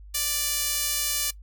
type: tone with high-pass filter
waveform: sawtooth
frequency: 587.3 Hz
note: D5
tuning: in tune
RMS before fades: -27 dBFS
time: 0.14-1.31 s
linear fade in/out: 10 ms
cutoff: 4900 Hz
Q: 0.5
effects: noise-tail reverb RT60 0.1 s tail -19 dB re dry + added 50 Hz sine -42 dBFS peak until 1.42 s